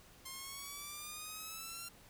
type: exponential sweep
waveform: 5% pulse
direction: up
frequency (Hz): 1053 to 1381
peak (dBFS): -33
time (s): 0.25-1.89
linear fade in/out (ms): 10
effects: pink hiss -61 dBFS RMS until 2.09 s